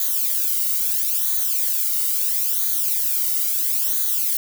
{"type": "noise with flanger", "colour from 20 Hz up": "violet", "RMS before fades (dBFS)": -21, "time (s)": [0, 4.37], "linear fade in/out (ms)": 2, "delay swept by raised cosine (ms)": [0.37, 1.21], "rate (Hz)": 0.75, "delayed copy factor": -0.8, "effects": []}